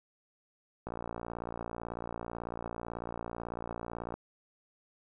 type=click train; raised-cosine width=1 ms; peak=-24 dBFS; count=191; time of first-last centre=0.87-4.14 s; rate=58.1 Hz; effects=none